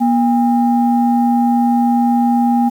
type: tone pair together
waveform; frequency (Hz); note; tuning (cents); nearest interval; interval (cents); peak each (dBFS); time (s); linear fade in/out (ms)
sine; 239.9 / 807; A#3 / G#5; +50 / -50; octave + major sixth; 2100; -11 / -15; 0-2.7; 20
effects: tanh soft clip ceiling -3 dBFS + 7-bit